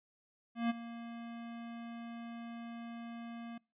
square tone with ADSR envelope, 233.1 Hz, A#3, in tune, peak -29 dBFS, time 0.55-3.58 s, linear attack 150 ms, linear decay 21 ms, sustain -15 dB, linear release 6 ms, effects noise-tail reverb RT60 0.3 s tail -25 dB re dry + resampled to 8000 Hz

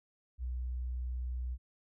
sine tone, 62 Hz, B1, 7 cents sharp, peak -34 dBFS, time 0.38-1.58 s, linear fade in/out 50 ms, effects none

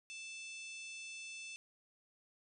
harmonic tone with a mistuned harmonic, 880 Hz, A5, in tune, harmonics 3 / 4 / 5 / 6 / 7 / 8 / 9 / 10, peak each -47 / -56 / -61 / -59 / -55 / -64 / -65 / -59 dBFS, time 0.1-1.56 s, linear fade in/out 0 ms, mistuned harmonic 10, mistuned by -16 cents, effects none

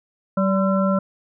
harmonic tone with a mistuned harmonic, 192.5 Hz, G3, 31 cents flat, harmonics 1 / 3 / 5 / 7, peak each -18 / -22 / -30 / -26 dBFS, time 0.37-0.99 s, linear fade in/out 5 ms, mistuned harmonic 5, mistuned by +110 cents, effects none

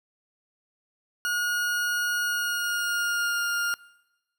40% pulse tone with pitch glide, 1441 to 1410.5 Hz, F#6 to F6, -46 to +17 cents, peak -24 dBFS, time 1.25-3.74 s, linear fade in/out 0 ms, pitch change -37 cents, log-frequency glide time 2.21-3.43 s, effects noise-tail reverb RT60 1.0 s tail -21 dB re dry

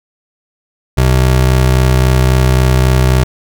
square tone pair together, 63.7 / 127.4 Hz, C2 / C3, -46 / -46 cents, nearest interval octave, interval 1200 cents, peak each -11 dBFS, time 0.97-3.24 s, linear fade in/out 10 ms, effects none

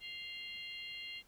harmonic tone with a mistuned harmonic, 698.5 Hz, F5, in tune, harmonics 3 / 4 / 5 / 6, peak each -48 / -46 / -52 / -52 dBFS, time 0-1.23 s, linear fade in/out 50 ms, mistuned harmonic 5, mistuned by -120 cents, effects pink hiss -67 dBFS RMS until 1.27 s

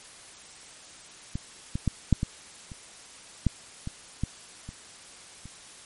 clicks, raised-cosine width 5 ms, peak -18 / -16 / -11 / -6 / -14 / -28 / -9 / -20 / -14 / -26 / -30 dBFS, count 11, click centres 1.355 / 1.755 / 1.877 / 2.127 / 2.231 / 2.718 / 3.467 / 3.874 / 4.236 / 4.69 / 5.456 s, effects white hiss -48 dBFS RMS until 5.85 s + MP3 48 kbps

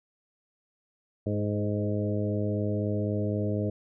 harmonic tone with a mistuned harmonic, 103.83 Hz, G#2, in tune, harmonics 1 / 2 / 3 / 4 / 5 / 6, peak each -29 / -32 / -34 / -35 / -36 / -37 dBFS, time 1.26-3.7 s, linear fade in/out 5 ms, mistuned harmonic 4, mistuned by +18 cents, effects none

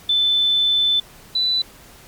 sine tone pair in turn, 3520 / 3983 Hz, A7 / B7, 0 / +14 cents, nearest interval major second, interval 214 cents, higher second, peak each -14 / -16 dBFS, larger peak first, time 0.09-1 / 1.35-1.62 s, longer first, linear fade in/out 5 ms, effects pink hiss -45 dBFS RMS until 2.07 s + MP3 96 kbps

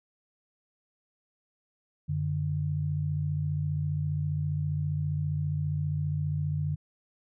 sine tone pair together, 93.5 / 148.42 Hz, F#2 / D3, +19 / +19 cents, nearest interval minor sixth, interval 800 cents, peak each -32 / -28 dBFS, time 2.08-6.76 s, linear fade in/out 20 ms, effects none

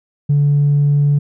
triangle tone with tanh clipping, 144.4 Hz, D3, 29 cents flat, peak -10 dBFS, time 0.29-1.19 s, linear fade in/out 10 ms, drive 5 dB, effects none

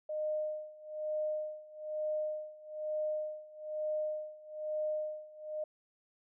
sine tone with tremolo, 613 Hz, D#5, 26 cents flat, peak -31 dBFS, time 0.09-5.64 s, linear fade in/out 5 ms, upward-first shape sine, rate 1.1 Hz, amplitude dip 90%, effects none

